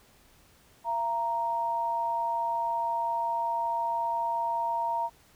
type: tone pair together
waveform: sine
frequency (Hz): 677.8 / 932.3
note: E5 / A#5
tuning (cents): +48 / 0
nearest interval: tritone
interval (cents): 552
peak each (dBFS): -34 / -27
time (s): 0.84-5.1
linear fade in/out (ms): 50
effects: pink hiss -60 dBFS RMS until 5.35 s